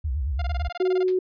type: tone with vibrato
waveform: sine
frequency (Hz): 69.3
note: C#2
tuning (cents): 0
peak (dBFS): -23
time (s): 0.04-0.69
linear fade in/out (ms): 10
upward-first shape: sine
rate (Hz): 9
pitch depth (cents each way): 230
type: tone bursts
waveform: sawtooth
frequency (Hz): 701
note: F5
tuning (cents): +6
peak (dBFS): -27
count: 13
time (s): 0.39-1.032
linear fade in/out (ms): 5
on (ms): 30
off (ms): 21
type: tone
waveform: sine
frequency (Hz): 370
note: F#4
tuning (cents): 0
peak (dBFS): -19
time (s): 0.8-1.19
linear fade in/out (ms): 5
type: noise with exponential decay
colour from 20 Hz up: white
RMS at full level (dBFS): -35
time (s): 1.08-1.17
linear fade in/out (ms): 1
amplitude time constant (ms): 19
effects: resampled to 11025 Hz